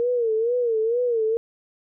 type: tone with vibrato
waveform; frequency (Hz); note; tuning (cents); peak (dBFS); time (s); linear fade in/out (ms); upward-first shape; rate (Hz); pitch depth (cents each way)
sine; 465.2; A#4; -4; -19; 0-1.37; 0; sine; 2.2; 110
effects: none